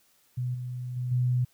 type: tone with level steps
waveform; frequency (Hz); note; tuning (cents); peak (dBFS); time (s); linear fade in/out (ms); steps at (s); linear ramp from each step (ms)
sine; 124.7; B2; +17; -27 / -32 / -28 / -22; 0.37-1.45; 10; 0.54 / 0.96 / 1.11; 10
effects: white hiss -65 dBFS RMS until 1.53 s